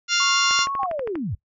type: harmonic tone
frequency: 698.5 Hz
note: F5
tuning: in tune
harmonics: 2 / 3 / 4 / 5 / 6 / 7 / 8 / 9 / 10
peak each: -24 / -29 / -23 / -28 / -26 / -34 / -25 / -35 / -32 dBFS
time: 0.08-0.67 s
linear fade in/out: 50 ms
type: tone with vibrato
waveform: sine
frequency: 1100 Hz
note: C#6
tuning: 14 cents flat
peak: -24 dBFS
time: 0.2-0.86 s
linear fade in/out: 2 ms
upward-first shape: triangle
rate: 6.2 Hz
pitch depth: 15 cents each way
type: click train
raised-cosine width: 0.5 ms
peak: -18 dBFS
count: 9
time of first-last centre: 0.51-1.155 s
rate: 12.4 Hz
type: linear sweep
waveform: sine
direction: down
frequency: 830.6 to 69.1 Hz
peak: -24 dBFS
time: 0.79-1.35 s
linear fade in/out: 5 ms
effects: noise-tail reverb RT60 0.1 s tail -18 dB re dry